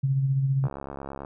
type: tone with tremolo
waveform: sine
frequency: 135.5 Hz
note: C#3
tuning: 39 cents flat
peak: -19 dBFS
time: 0.03-0.68 s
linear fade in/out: 10 ms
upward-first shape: sine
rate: 15 Hz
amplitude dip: 40%
type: click train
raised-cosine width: 1 ms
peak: -22 dBFS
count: 43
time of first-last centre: 0.64-1.249 s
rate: 69 Hz
effects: none